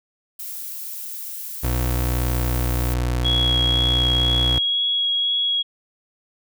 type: noise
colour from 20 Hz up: violet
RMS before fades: -32 dBFS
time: 0.39-2.94 s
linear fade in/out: 5 ms
type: tone with pitch glide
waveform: 30% pulse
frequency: 61.4 to 61.01 Hz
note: B1 to B1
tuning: -9 to -20 cents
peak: -17 dBFS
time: 1.63-4.59 s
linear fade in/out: 10 ms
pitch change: -11 cents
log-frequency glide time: 2.29-2.82 s
type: tone with vibrato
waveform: sine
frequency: 3322 Hz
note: G#7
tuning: in tune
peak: -18 dBFS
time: 3.24-5.63 s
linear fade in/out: 20 ms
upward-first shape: sine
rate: 2 Hz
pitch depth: 9 cents each way
effects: none